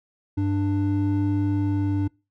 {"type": "tone pair together", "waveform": "triangle", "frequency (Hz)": [98.71, 295.5], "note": ["G2", "D4"], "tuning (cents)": [13, 11], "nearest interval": "octave + perfect fifth", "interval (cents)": 1898, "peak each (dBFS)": -21, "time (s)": [0.37, 2.08], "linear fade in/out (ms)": 10, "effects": ["noise-tail reverb RT60 0.3 s tail -26 dB re dry"]}